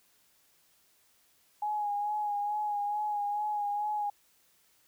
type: tone with vibrato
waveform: sine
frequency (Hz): 830.6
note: G#5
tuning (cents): 0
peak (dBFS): -29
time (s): 1.62-4.1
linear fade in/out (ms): 5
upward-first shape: sine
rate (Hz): 2.3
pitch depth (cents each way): 30
effects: white hiss -67 dBFS RMS until 4.87 s